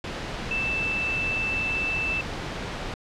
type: tone in noise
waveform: sine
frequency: 2647 Hz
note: E7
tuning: 7 cents sharp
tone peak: -24 dBFS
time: 0.51-2.21 s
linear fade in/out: 2 ms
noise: pink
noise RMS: -32 dBFS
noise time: 0.04-2.94 s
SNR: +5 dB
effects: low-pass 4000 Hz 12 dB/octave